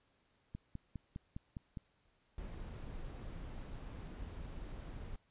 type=click train; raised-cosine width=5 ms; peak=-31 dBFS; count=7; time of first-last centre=0.55-1.772 s; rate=4.91 Hz
type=noise; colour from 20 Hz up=brown; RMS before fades=-46 dBFS; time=2.38-5.16 s; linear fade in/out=2 ms
effects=pink hiss -75 dBFS RMS until 5.3 s + resampled to 8000 Hz